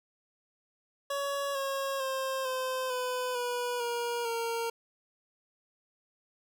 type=tone with pitch steps; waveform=25% pulse; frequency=561 / 545.7 / 530.7 / 516.2 / 502.1 / 488.4 / 475 / 462 Hz; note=C#5 / C#5 / C5 / C5 / B4 / B4 / A#4 / A#4; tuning=+21 / -27 / +24 / -23 / +29 / -19 / +33 / -16 cents; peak=-27 dBFS; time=1.1-4.7 s; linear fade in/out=5 ms; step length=450 ms; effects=none